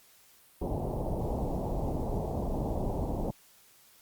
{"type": "low-pass noise", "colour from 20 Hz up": "pink", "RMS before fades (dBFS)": -32, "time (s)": [0.61, 3.31], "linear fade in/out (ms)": 10, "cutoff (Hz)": 880, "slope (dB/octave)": 48, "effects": ["white hiss -60 dBFS RMS until 4.01 s", "Opus 48 kbps"]}